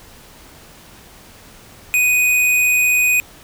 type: tone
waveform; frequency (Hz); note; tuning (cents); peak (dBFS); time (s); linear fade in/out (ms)
square; 2489; D#7; 0; -13; 1.94-3.2; 0
effects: pink hiss -43 dBFS RMS until 3.43 s